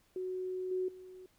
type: tone with level steps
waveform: sine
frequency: 370 Hz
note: F#4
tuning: in tune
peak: -35 / -31 / -48 dBFS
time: 0.16-1.26 s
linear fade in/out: 2 ms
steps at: 0.71 / 0.88 s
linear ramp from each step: 5 ms
effects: pink hiss -70 dBFS RMS until 1.38 s